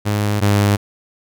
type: tone pair in turn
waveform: sawtooth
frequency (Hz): 103.83 / 101.99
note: G#2 / G#2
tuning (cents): 0 / -31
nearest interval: unison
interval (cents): 31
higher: first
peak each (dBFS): -12 / -8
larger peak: second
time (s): 0.05-0.41 / 0.41-0.77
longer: neither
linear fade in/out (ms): 20
effects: none